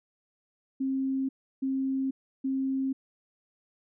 sine tone bursts, 267 Hz, C4, 35 cents sharp, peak -26 dBFS, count 3, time 0.8-2.93 s, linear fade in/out 10 ms, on 490 ms, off 330 ms, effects none

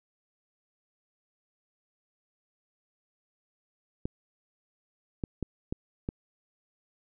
clicks, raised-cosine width 3 ms, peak -18 dBFS, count 5, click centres 4.055 / 5.238 / 5.427 / 5.725 / 6.089 s, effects none

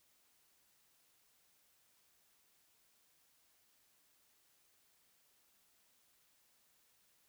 silence, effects white hiss -73 dBFS RMS until 7.28 s

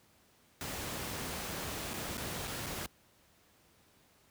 pink noise with dropouts, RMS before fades -39 dBFS, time 0.61-2.86 s, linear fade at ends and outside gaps 0 ms, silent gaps 1.934-1.939 / 2.171-2.179 / 2.473-2.477 / 2.661-2.666 s, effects pink hiss -66 dBFS RMS until 4.3 s + high-pass 60 Hz 12 dB/octave

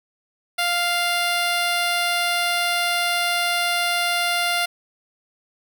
10% pulse tone, 698.5 Hz, F5, in tune, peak -11 dBFS, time 0.58-4.66 s, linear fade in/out 10 ms, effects none

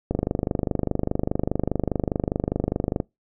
click train, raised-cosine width 2 ms, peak -9 dBFS, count 73, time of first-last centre 0.11-3.002 s, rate 24.9 Hz, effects noise-tail reverb RT60 0.2 s tail -25 dB re dry

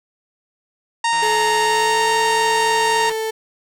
harmonic tone, 927 Hz, A#5, 10 cents flat, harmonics 1 / 2 / 3 / 4 / 5 / 6 / 7 / 8 / 9 / 10, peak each -17 / -23 / -27 / -29 / -31 / -33 / -34 / -35 / -36 / -37 dBFS, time 1.04-3.1 s, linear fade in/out 5 ms
click train, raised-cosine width 0.3 ms, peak -18 dBFS, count 325, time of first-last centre 1.13-3.118 s, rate 163 Hz
35% pulse tone with pitch glide, 430 to 441.6 Hz, A4 to A4, -40 to +6 cents, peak -19 dBFS, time 1.22-3.31 s, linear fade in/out 10 ms, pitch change +46 cents, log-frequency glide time 1.59-2.1 s
effects none

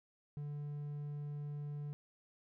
triangle tone, 146.3 Hz, D3, 6 cents flat, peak -38 dBFS, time 0.37-1.93 s, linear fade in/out 0 ms, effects none

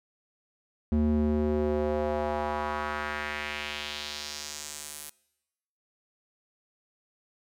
square tone with band-pass filter sweep, 75 Hz, D2, 37 cents sharp, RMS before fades -30 dBFS, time 0.92-5.1 s, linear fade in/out 0 ms, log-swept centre 190 to 11000 Hz, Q 1.8, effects noise-tail reverb RT60 1.0 s tail -23 dB re dry

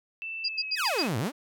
sine tone with pitch glide, 2659 to 2551 Hz, E7 to D#7, +14 to +43 cents, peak -33 dBFS, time 0.22-1.07 s, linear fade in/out 0 ms, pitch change -71 cents, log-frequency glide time 0.42-0.7 s
sine tone bursts, 4827 Hz, D8, 47 cents sharp, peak -25 dBFS, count 5, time 0.44-1.028 s, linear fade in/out 10 ms, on 48 ms, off 87 ms
sawtooth exponential two-way sweep, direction down then up, 2133 to 101.9 to 325.2 Hz, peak -23 dBFS, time 0.75-1.32 s, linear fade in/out 50 ms, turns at 1.18 s
effects none

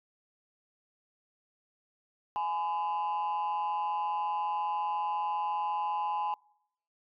sine tone pair together, 838 / 1012.5 Hz, G#5 / B5, +15 / +43 cents, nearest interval minor third, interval 328 cents, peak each -29 / -31 dBFS, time 2.36-6.34 s, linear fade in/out 0 ms, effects noise-tail reverb RT60 0.7 s tail -25 dB re dry + tanh soft clip ceiling -26 dBFS

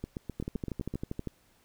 two click trains, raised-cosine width 3 ms, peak -22 / -21 dBFS, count 8 / 12, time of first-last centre 0.04-0.94 / 0.4-1.273 s, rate 7.78 / 12.6 Hz, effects pink hiss -66 dBFS RMS until 1.64 s

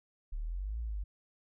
sine exponential two-way sweep, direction up then down, 34.65 to 58.27 to 47.5 Hz, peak -34 dBFS, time 0.32-1.04 s, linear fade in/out 10 ms, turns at 0.8 s, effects none

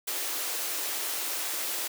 white high-pass noise, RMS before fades -32 dBFS, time 0.07-1.88 s, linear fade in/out 10 ms, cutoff 280 Hz, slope 96 dB/octave, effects none

